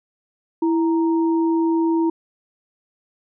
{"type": "tone pair together", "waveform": "sine", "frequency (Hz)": [329.6, 932.2], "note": ["E4", "A#5"], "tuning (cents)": [0, 0], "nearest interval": "octave + tritone", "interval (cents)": 1800, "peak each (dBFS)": [-16, -27], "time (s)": [0.62, 2.1], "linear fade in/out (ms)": 5, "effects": []}